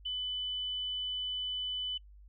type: tone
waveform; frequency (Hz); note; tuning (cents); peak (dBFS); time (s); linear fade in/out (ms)
sine; 3000; F#7; +23; -33; 0.05-1.98; 10
effects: noise-tail reverb RT60 0.1 s tail -25 dB re dry + added 50 Hz sine -52 dBFS peak until 2.28 s